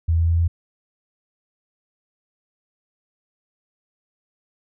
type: tone with pitch steps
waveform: sine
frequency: 82.41 / 83.08 / 83.75 / 84.43 Hz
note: E2 / E2 / E2 / E2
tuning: 0 / +14 / +28 / +42 cents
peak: -15 dBFS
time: 0.08-0.48 s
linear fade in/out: 10 ms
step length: 100 ms
effects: none